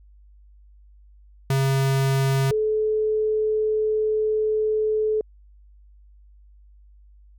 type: tone pair in turn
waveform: square / sine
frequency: 135.3 / 431.4 Hz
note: C#3 / A4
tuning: -42 / -34 cents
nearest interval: octave + minor sixth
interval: 2008 cents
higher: second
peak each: -19 dBFS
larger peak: neither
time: 1.5-2.51 / 2.51-5.21 s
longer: second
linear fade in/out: 2 ms
effects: added 50 Hz sine -48 dBFS peak until 7.38 s